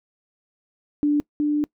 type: tone pair in turn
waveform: sine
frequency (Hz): 293.6 / 296.3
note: D4 / D4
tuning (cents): 0 / +15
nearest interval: unison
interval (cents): 15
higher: second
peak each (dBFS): -16 / -18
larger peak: first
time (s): 1.03-1.2 / 1.4-1.64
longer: second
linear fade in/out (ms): 0
effects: noise-tail reverb RT60 0.1 s tail -23 dB re dry